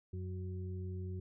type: harmonic tone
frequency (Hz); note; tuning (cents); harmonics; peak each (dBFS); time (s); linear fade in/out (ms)
92.5; F#2; 0; 1 / 2 / 4; -39 / -48 / -49; 0.13-1.2; 5
effects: none